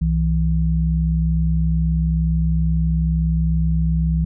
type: tone pair together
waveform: sine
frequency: 63.75 / 162.8 Hz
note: C2 / E3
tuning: -44 / -21 cents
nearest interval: octave + major third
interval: 1623 cents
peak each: -18 dBFS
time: 0.01-4.25 s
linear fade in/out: 10 ms
effects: none